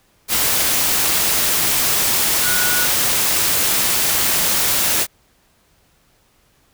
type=tone in noise; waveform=sine; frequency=1461 Hz; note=F#6; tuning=22 cents flat; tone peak=-21 dBFS; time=2.42-2.88 s; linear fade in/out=50 ms; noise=white; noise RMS=-17 dBFS; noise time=0.28-5.07 s; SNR=-7 dB; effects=pink hiss -58 dBFS RMS until 6.73 s